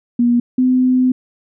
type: tone pair in turn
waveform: sine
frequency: 240 / 254.6 Hz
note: B3 / C4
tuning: -49 / -47 cents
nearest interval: minor second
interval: 102 cents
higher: second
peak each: -10 / -10 dBFS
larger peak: neither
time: 0.19-0.4 / 0.58-1.12 s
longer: second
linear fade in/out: 5 ms
effects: none